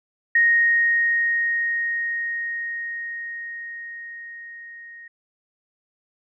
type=tone with level ramp; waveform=sine; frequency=1866 Hz; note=A#6; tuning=1 cent sharp; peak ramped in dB=-13 to -39 dBFS; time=0.35-5.08 s; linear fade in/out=5 ms; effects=none